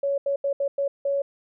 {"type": "tone bursts at uneven times", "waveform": "sine", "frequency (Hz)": 559, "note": "C#5", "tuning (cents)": 14, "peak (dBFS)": -21, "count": 6, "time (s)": [[0.03, 0.18], [0.26, 0.36], [0.44, 0.53], [0.6, 0.68], [0.78, 0.88], [1.05, 1.22]], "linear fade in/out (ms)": 5, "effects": []}